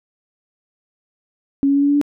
sine tone with pitch steps, 277.2 / 279.6 / 282 / 284.5 / 287 / 289.5 Hz, C#4 / C#4 / C#4 / C#4 / D4 / D4, 0 / +15 / +30 / +45 / -40 / -25 cents, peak -12 dBFS, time 1.63-2.014 s, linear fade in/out 0 ms, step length 64 ms, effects none

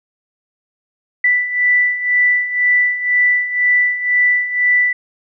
sine beating tone pair, 1975.5 / 1977.5 Hz, B6 / B6, 0 / +2 cents, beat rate 2 Hz, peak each -18 / -13 dBFS, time 1.24-4.93 s, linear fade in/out 5 ms, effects none

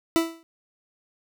40% pulse tone with exponential decay, 329.6 Hz, E4, in tune, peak -14 dBFS, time 0.16-0.43 s, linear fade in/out 0 ms, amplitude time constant 57 ms, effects none

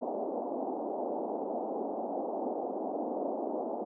white band-pass noise, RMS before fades -35 dBFS, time 0.01-3.85 s, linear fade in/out 20 ms, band 230 to 800 Hz, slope 48 dB/octave, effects none

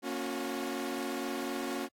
sawtooth chord, F# major, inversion first, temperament equal with one note detuned, 233.1 / 277.2 / 361.5 Hz, A#3 / C#4 / F#4, 0 / 0 / -40 cents, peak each -36 / -33 / -34 dBFS, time 0.02-1.89 s, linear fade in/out 50 ms, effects AAC 64 kbps

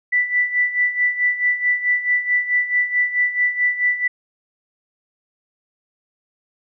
sine tone with tremolo, 1975.5 Hz, B6, in tune, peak -13 dBFS, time 0.12-4.08 s, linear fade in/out 10 ms, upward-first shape sine, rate 4.6 Hz, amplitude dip 75%, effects none

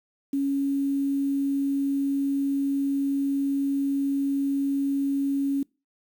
sine tone with quantisation, 277.2 Hz, C#4, in tune, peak -22 dBFS, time 0.33-5.63 s, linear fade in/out 5 ms, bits 8, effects noise-tail reverb RT60 0.3 s tail -25 dB re dry

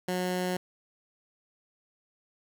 15% pulse tone, 181.8 Hz, F#3, 30 cents flat, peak -22 dBFS, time 0.08-0.57 s, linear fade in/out 5 ms, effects none

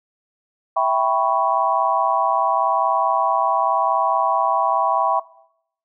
sine chord, C# half-diminished seventh, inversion first, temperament equal, 659.3 / 784 / 987.8 / 1108.7 Hz, E5 / G5 / B5 / C#6, 0 / 0 / 0 / 0 cents, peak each -21 dBFS, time 0.76-5.2 s, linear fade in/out 10 ms, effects noise-tail reverb RT60 0.7 s tail -19 dB re dry

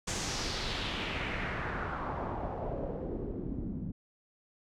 pink noise with low-pass filter sweep, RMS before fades -36 dBFS, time 0.07-3.92 s, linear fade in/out 10 ms, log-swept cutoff 7400 to 200 Hz, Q 2.4, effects none

